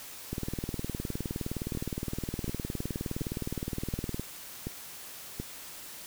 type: two click trains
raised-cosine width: 3 ms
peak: -21 / -20 dBFS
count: 6 / 76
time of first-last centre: 1.75-5.4 / 0.33-4.196 s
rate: 1.37 / 19.4 Hz
effects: white hiss -45 dBFS RMS until 6.06 s